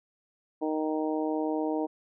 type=harmonic tone; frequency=155.56 Hz; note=D#3; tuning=in tune; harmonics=2 / 3 / 4 / 5 / 6; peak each=-29 / -33 / -35 / -37 / -39 dBFS; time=0.61-1.87 s; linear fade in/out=20 ms; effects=none